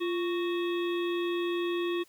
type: harmonic tone with a mistuned harmonic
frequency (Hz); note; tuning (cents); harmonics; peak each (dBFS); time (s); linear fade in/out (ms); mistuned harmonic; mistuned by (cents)
370; F#4; 0; 1 / 3 / 5 / 7 / 9 / 10; -28 / -40 / -43 / -42 / -43 / -47; 0-2.04; 20; 1; -110
effects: white hiss -62 dBFS RMS until 2.08 s